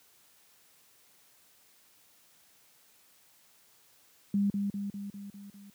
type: tone with echo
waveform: sine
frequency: 200.9 Hz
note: G3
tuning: 43 cents sharp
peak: -24 dBFS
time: 4.34-4.5 s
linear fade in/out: 2 ms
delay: 200 ms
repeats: 6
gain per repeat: -4 dB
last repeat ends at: 5.7 s
effects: white hiss -63 dBFS RMS until 5.74 s + high-pass 80 Hz 12 dB/octave